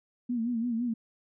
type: tone with vibrato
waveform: sine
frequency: 235.2 Hz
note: A#3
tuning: 16 cents sharp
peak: -27 dBFS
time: 0.29-0.94 s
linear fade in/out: 10 ms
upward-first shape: sine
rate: 5.9 Hz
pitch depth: 86 cents each way
effects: none